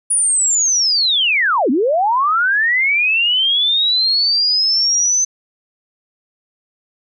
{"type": "linear two-way sweep", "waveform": "sine", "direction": "down then up", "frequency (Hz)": [9800, 230, 6180], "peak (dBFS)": -12, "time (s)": [0.1, 5.25], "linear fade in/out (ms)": 10, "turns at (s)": 1.7, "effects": []}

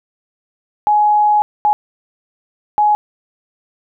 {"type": "tone bursts at uneven times", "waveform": "sine", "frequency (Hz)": 839, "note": "G#5", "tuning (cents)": 17, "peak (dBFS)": -9, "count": 3, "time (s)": [[0.87, 1.42], [1.65, 1.73], [2.78, 2.95]], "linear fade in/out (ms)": 0, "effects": []}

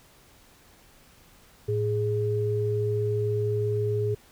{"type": "tone pair together", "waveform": "sine", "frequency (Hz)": [110, 416.1], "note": ["A2", "G#4"], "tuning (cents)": [0, 3], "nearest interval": "octave + major seventh", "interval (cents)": 2303, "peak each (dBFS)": -26, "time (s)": [1.68, 4.15], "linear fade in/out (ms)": 10, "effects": ["pink hiss -56 dBFS RMS until 4.31 s"]}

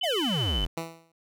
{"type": "tone with tremolo", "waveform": "sine", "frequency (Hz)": 3024, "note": "F#7", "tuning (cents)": 37, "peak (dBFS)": -27, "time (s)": [0.01, 0.65], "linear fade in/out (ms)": 5, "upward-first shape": "sine", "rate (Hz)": 13, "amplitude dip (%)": 30}
{"type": "exponential sweep", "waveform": "square", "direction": "down", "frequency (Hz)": [766, 37.68], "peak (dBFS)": -27, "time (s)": [0.03, 0.67], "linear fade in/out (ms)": 10}
{"type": "tone with exponential decay", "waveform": "10% pulse", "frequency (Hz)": 164.81, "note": "E3", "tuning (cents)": 0, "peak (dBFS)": -20, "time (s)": [0.77, 1.12], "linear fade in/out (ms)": 5, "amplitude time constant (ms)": 76}
{"effects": []}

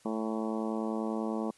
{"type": "harmonic tone with a mistuned harmonic", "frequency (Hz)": 110.3, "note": "A2", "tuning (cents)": 5, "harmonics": [2, 3, 4, 5, 6, 7, 8, 9, 10], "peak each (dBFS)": [-33, -37, -39, -41, -43, -44, -45, -46, -47], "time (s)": [0.05, 1.51], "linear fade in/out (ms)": 5, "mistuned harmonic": 10, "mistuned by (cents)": 24, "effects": ["white hiss -62 dBFS RMS until 1.57 s", "resampled to 24000 Hz"]}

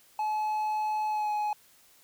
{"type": "tone with pitch glide", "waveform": "triangle", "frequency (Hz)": [856, 841.3], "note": ["A5", "G#5"], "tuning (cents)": [-48, 22], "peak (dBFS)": -25, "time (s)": [0.19, 1.53], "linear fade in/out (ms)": 2, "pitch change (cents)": -30, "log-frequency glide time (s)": [1.09, 1.31], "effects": ["white hiss -60 dBFS RMS until 2.03 s"]}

